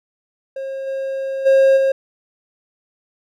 triangle tone with level steps, 538 Hz, C5, 48 cents sharp, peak -22 / -19 / -7 / -11 dBFS, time 0.56-1.92 s, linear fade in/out 5 ms, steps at 0.86 / 1.45 / 1.76 s, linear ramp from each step 20 ms, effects none

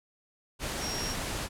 sine tone in noise, 5588 Hz, F8, in tune, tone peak -35 dBFS, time 0.79-1.16 s, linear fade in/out 50 ms, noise pink, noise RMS -34 dBFS, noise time 0.59-1.49 s, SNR -4 dB, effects low-pass 11000 Hz 12 dB/octave

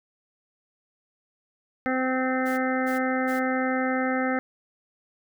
harmonic tone, 258.8 Hz, C4, 19 cents flat, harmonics 1 / 2 / 3 / 5 / 6 / 7 / 8, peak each -26 / -29 / -31 / -33 / -34 / -34 / -35 dBFS, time 1.86-4.39 s, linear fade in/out 0 ms
white noise bursts, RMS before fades -45 dBFS, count 3, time 2.45-3.4 s, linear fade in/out 20 ms, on 130 ms, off 280 ms
effects none

